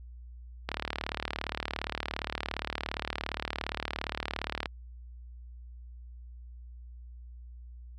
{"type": "click train", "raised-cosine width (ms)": 0.3, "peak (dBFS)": -15, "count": 149, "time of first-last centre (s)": [0.69, 4.658], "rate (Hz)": 37.3, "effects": ["added 60 Hz sine -44 dBFS peak until 7.98 s"]}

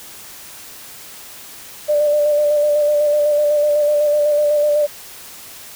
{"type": "tone with vibrato", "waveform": "sine", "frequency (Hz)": 592, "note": "D5", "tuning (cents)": 14, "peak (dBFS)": -12, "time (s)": [1.88, 4.87], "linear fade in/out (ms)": 20, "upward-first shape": "square", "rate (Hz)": 8, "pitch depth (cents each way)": 19, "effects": ["white hiss -37 dBFS RMS until 5.75 s"]}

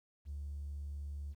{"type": "tone", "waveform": "triangle", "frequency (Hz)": 71.9, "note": "D2", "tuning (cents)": -36, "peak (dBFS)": -36, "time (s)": [0.25, 1.35], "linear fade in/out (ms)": 50, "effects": ["tanh soft clip ceiling -37 dBFS", "12-bit"]}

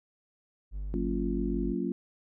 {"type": "tone", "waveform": "triangle", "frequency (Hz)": 49.98, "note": "G1", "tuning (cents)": 34, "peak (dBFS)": -31, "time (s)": [0.71, 1.75], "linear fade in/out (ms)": 50}
{"type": "chord", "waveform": "sine", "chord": "Gb major seventh", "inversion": "none", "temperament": "just", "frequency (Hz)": [185, 231.2, 277.5, 346.9], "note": ["Gb3", "Bb3", "Db4", "F4"], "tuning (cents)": [0, -14, 2, -12], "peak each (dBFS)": -34, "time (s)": [0.94, 1.92], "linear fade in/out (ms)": 0}
{"effects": []}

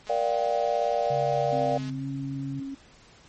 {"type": "click train", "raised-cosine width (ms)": 0.2, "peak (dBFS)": -28, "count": 388, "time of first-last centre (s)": [0.07, 1.895], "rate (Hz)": 212}
{"type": "chord", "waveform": "sine", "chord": "G minor seventh", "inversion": "first", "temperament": "just", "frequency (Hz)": [470.4, 588, 705.6, 784], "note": ["Bb4", "D5", "F5", "G5"], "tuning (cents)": [16, 2, 18, 0], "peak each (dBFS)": [-30, -26, -27, -31], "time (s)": [0.09, 1.78], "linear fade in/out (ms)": 10}
{"type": "tone", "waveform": "sine", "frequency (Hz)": 138.59, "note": "C#3", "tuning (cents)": 0, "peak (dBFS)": -32, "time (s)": [1.1, 2.6], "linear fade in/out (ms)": 5}
{"type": "tone with pitch glide", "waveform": "sine", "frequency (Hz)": [261.6, 273.2], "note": ["C4", "C#4"], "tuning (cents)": [0, -25], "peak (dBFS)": -32, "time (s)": [1.52, 2.75], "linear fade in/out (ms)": 10, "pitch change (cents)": 75, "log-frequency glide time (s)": [1.9, 2.07]}
{"effects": ["pink hiss -54 dBFS RMS until 3.28 s", "MP3 32 kbps"]}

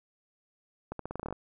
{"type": "accelerating click train", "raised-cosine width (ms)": 1, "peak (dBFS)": -22, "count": 11, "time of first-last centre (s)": [0.92, 1.326], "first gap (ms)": 73, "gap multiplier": 0.86, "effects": []}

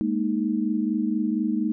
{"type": "chord", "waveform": "sine", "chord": "Ab suspended second", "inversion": "none", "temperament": "equal with one note detuned", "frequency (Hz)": [208.9, 233.1, 311.1], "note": ["Ab3", "Bb3", "Eb4"], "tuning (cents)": [10, 0, 0], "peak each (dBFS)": -26, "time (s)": [0.01, 1.72], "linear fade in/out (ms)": 0, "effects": []}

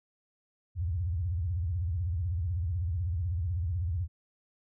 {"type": "tone with vibrato", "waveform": "sine", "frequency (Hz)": 86.1, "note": "F2", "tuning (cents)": -24, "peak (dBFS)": -28, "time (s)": [0.75, 4.08], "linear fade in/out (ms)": 50, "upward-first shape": "sine", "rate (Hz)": 16, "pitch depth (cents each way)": 240, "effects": []}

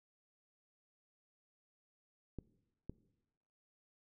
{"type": "clicks", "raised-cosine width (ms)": 3, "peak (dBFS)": -30, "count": 2, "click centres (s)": [2.387, 2.896], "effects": ["noise-tail reverb RT60 1.0 s tail -20 dB re dry"]}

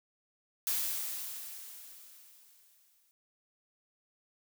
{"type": "noise with exponential decay", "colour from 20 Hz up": "blue", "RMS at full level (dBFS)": -31, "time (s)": [0.67, 3.11], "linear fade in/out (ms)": 0, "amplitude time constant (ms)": 530, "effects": []}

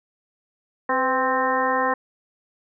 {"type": "harmonic tone with a mistuned harmonic", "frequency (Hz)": 261.6, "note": "C4", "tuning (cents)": 0, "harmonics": [1, 2, 3, 4, 5, 6, 7], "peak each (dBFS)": [-30, -25, -26, -23, -31, -32, -27], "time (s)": [0.89, 1.94], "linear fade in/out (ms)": 5, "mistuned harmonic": 2, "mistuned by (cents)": -48, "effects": []}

